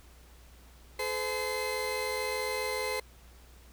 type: tone cluster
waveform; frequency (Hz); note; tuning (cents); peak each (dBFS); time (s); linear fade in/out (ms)
30% pulse; 427.2 / 512 / 2075; G#4 / C5 / C7; +49 / -38 / -15; -33 / -32 / -33; 0.99-3; 5
effects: added 60 Hz sine -53 dBFS peak until 3.72 s + pink hiss -59 dBFS RMS until 3.72 s